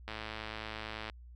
click train, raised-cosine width 0.3 ms, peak -24 dBFS, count 112, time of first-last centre 0.08-1.098 s, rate 109 Hz, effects added 60 Hz sine -49 dBFS peak until 1.35 s

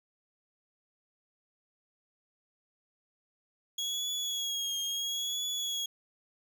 30% pulse tone with vibrato, 3322 Hz, G#7, in tune, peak -29 dBFS, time 3.78-5.86 s, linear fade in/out 5 ms, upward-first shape triangle, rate 0.74 Hz, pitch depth 52 cents each way, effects none

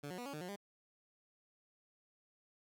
15% pulse tone with pitch steps, 144.5 / 181.6 / 243.8 / 279.7 / 151.8 / 180 / 201.4 Hz, D3 / F#3 / B3 / C#4 / D#3 / F#3 / G3, -28 / -32 / -22 / +16 / -42 / -47 / +47 cents, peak -37 dBFS, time 0.03-0.562 s, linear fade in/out 10 ms, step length 76 ms, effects none

